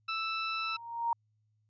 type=tone; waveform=20% pulse; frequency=1320 Hz; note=E6; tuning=2 cents sharp; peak=-27 dBFS; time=0.08-0.77 s; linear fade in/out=10 ms
type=tone with exponential growth; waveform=sine; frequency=932.3 Hz; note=A#5; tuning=in tune; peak=-25 dBFS; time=0.48-1.13 s; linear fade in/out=2 ms; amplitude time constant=140 ms
effects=added 107 Hz sine -70 dBFS peak until 1.69 s + resampled to 16000 Hz